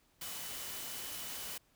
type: tone in noise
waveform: sine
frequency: 2982 Hz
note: F#7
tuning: 13 cents sharp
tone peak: -53 dBFS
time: 0.21-1.58 s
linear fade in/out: 5 ms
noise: white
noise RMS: -43 dBFS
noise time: 0.21-1.58 s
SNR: -13 dB
effects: pink hiss -71 dBFS RMS until 1.75 s